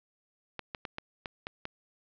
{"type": "clicks", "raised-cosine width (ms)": 0.3, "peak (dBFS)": -20, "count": 7, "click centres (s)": [0.593, 0.748, 0.852, 0.984, 1.258, 1.469, 1.654], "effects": ["low-pass 5000 Hz 12 dB/octave"]}